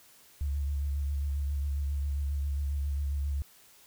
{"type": "tone with vibrato", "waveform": "sine", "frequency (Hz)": 70.9, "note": "C#2", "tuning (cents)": 40, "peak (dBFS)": -28, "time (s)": [0.41, 3.42], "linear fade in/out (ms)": 0, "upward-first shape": "sine", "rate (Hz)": 7.4, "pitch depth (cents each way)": 37, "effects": ["white hiss -58 dBFS RMS until 3.86 s"]}